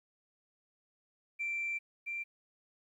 sine tone pair in turn, 2349 / 2360 Hz, D7 / D7, 0 / +8 cents, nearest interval unison, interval 8 cents, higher second, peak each -32 / -35 dBFS, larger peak first, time 1.39-1.79 / 2.06-2.24 s, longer first, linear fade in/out 20 ms, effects tanh soft clip ceiling -29 dBFS + 12-bit

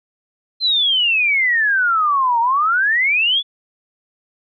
sine exponential two-way sweep, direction down then up, 4164 to 909 to 3505 Hz, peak -13 dBFS, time 0.6-3.43 s, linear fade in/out 50 ms, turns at 2.4 s, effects none

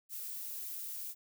violet noise with high-pass filter sweep, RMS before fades -42 dBFS, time 0.09-1.15 s, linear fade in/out 50 ms, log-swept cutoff 520 to 280 Hz, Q 0.98, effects none

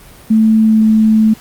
sine tone with pitch glide, 220 to 218.5 Hz, A3 to A3, 0 to -12 cents, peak -6 dBFS, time 0.3-1.34 s, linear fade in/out 10 ms, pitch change -12 cents, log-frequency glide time 0.58-0.84 s, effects pink hiss -39 dBFS RMS until 1.4 s + Opus 32 kbps

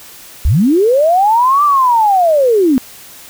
sine linear two-way sweep, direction up then down, 48.77 to 1191 to 242.3 Hz, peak -7 dBFS, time 0.45-2.78 s, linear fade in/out 0 ms, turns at 1.64 s, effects white hiss -36 dBFS RMS until 3.29 s

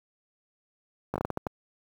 slowing click train, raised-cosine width 1 ms, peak -15 dBFS, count 8, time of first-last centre 1.14-1.468 s, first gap 17 ms, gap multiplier 1.33, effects high-pass 60 Hz 12 dB/octave + 8-bit

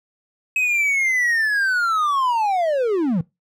triangle linear sweep, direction down, 2559 to 150 Hz, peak -15 dBFS, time 0.56-3.21 s, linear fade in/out 2 ms, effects noise-tail reverb RT60 0.2 s tail -21 dB re dry

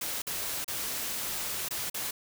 white noise with dropouts, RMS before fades -34 dBFS, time 0.01-2.11 s, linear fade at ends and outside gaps 5 ms, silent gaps 0.22-0.268 / 0.645-0.679 / 1.686-1.707 / 1.899-1.943 s, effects none

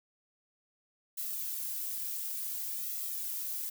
violet noise with flanger, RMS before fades -37 dBFS, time 1.17-3.7 s, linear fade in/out 10 ms, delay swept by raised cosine 1.5 to 3 ms, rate 0.56 Hz, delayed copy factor +0.65, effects none

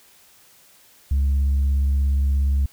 sine tone with vibrato, 69.1 Hz, C#2, 5 cents flat, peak -14 dBFS, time 1.11-2.66 s, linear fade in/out 5 ms, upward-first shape sine, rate 17 Hz, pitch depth 19 cents each way, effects tanh soft clip ceiling -15 dBFS + white hiss -53 dBFS RMS until 2.72 s

